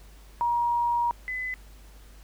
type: tone pair in turn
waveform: sine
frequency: 950 / 2013 Hz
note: A#5 / B6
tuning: +33 / +33 cents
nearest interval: octave + minor second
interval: 1300 cents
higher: second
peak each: -22 / -29 dBFS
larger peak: first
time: 0.41-1.11 / 1.28-1.54 s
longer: first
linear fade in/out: 0 ms
effects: added 50 Hz sine -47 dBFS peak until 2.23 s + pink hiss -56 dBFS RMS until 2.23 s